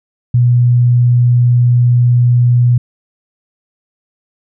sine tone, 121.9 Hz, B2, 22 cents flat, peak -6 dBFS, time 0.34-2.78 s, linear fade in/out 5 ms, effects none

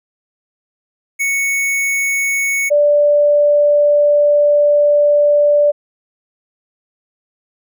square / sine tone pair in turn, 2217 / 585.8 Hz, C#7 / D5, 0 / -5 cents, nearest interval octave + major seventh, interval 2305 cents, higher first, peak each -15 / -8 dBFS, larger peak second, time 1.19-2.7 / 2.7-5.72 s, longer second, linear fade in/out 20 ms, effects none

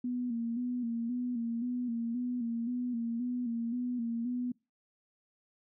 sine tone with vibrato, 239.2 Hz, A#3, 45 cents sharp, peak -31 dBFS, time 0.04-4.52 s, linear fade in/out 5 ms, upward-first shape square, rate 1.9 Hz, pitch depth 54 cents each way, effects noise-tail reverb RT60 0.3 s tail -26 dB re dry

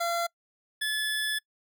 25% pulse tone pair in turn, 684 / 1723.6 Hz, F5 / A6, -36 / -36 cents, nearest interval octave + major third, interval 1600 cents, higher second, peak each -23 dBFS, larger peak neither, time 0-0.27 / 0.81-1.39 s, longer second, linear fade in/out 10 ms, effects noise-tail reverb RT60 0.1 s tail -25 dB re dry

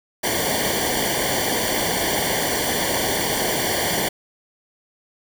pink noise with comb filter, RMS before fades -22 dBFS, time 0.23-4.09 s, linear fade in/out 10 ms, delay 0.77 ms, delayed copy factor -1, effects none

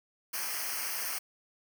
white noise with comb filter, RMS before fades -35 dBFS, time 0.33-1.19 s, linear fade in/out 10 ms, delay 0.27 ms, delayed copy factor -1, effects none

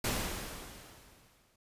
pink noise with exponential decay, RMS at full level -31 dBFS, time 0.04-1.56 s, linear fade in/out 5 ms, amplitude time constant 330 ms, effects resampled to 32000 Hz

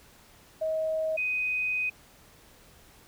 sine tone pair in turn, 634 / 2502 Hz, D#5 / D#7, +32 / +9 cents, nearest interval 2 octaves, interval 2377 cents, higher second, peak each -26 dBFS, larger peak neither, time 0.61-1.17 / 1.17-1.9 s, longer second, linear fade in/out 10 ms, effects pink hiss -56 dBFS RMS until 3.07 s

